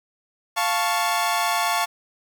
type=chord; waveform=sawtooth; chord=F augmented; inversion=none; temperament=equal; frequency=698.5 / 880 / 1108.7 Hz; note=F5 / A5 / C#6; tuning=0 / 0 / 0 cents; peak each=-21 dBFS; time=0.56-1.86 s; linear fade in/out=20 ms; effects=8-bit